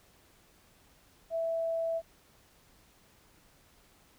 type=tone; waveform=sine; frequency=659.3 Hz; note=E5; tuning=in tune; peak=-29 dBFS; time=1.3-2.02 s; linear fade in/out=50 ms; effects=pink hiss -63 dBFS RMS until 4.18 s